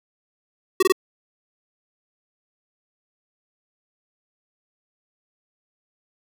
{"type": "tone bursts", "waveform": "square", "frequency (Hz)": 377.7, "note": "F#4", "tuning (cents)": 36, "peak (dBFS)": -14, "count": 3, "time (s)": [0.8, 0.923], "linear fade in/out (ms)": 5, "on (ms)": 27, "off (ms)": 21, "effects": []}